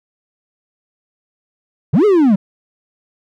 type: linear two-way sweep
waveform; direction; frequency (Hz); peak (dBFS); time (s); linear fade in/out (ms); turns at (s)
triangle; up then down; 110.3 to 437.2 to 181.3; -6; 1.93-2.36; 10; 2.05
effects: none